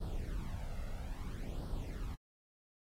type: noise with flanger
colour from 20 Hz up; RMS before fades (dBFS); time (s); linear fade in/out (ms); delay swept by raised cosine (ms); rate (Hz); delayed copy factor
brown; -40; 0-2.16; 20; 0.21 to 1.51; 0.6; +0.7
effects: AAC 48 kbps